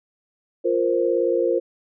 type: chord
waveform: sine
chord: F suspended fourth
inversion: none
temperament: equal with one note detuned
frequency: 349.2 / 466.2 / 524.8 Hz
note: F4 / Bb4 / C5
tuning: 0 / 0 / +5 cents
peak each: -22 dBFS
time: 0.64-1.6 s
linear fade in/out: 20 ms
effects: none